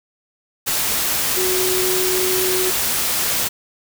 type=tone in noise; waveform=sine; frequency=370 Hz; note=F#4; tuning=in tune; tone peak=-20 dBFS; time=1.36-2.71 s; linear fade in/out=20 ms; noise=white; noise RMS=-20 dBFS; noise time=0.66-3.49 s; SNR=-3 dB; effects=none